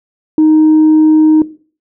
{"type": "tone", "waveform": "sine", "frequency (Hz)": 311.2, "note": "D#4", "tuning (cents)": 0, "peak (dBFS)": -3, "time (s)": [0.38, 1.42], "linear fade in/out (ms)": 2, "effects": ["noise-tail reverb RT60 0.4 s tail -17 dB re dry", "tanh soft clip ceiling -2 dBFS"]}